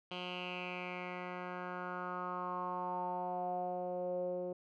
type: tone with low-pass filter sweep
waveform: 10% pulse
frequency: 180 Hz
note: F#3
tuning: 47 cents flat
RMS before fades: -40 dBFS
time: 0.11-4.53 s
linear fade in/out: 5 ms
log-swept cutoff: 3200 to 470 Hz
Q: 5.3
effects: none